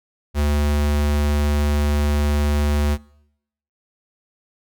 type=tone; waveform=square; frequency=73.42 Hz; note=D2; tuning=in tune; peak=-17 dBFS; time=0.34-2.98 s; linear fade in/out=50 ms; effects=noise-tail reverb RT60 0.8 s tail -24 dB re dry